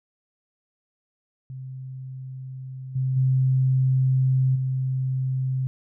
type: tone with level steps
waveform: sine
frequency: 130.81 Hz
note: C3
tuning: in tune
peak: -33 / -21 / -17 / -22 dBFS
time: 1.5-5.67 s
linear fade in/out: 0 ms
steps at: 2.95 / 3.16 / 4.55 s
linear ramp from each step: 10 ms
effects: none